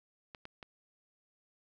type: clicks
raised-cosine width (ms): 0.3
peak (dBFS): -30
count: 3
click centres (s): 0.348 / 0.454 / 0.628
effects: none